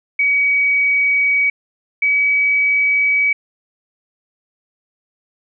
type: tone pair in turn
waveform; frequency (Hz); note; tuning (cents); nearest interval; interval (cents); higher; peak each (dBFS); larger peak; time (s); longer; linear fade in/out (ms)
sine; 2265 / 2276; C#7 / C#7; +37 / +45; unison; 8; second; -12; neither; 0.19-1.5 / 2.02-3.33; neither; 5
effects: none